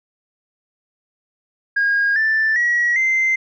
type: tone with pitch steps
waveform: sine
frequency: 1630 / 1767.3 / 1916.1 / 2078 Hz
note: G#6 / A6 / A#6 / C7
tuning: -33 / +7 / +47 / -12 cents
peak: -13 dBFS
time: 1.76-3.36 s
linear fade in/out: 10 ms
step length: 400 ms
effects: tanh soft clip ceiling -11 dBFS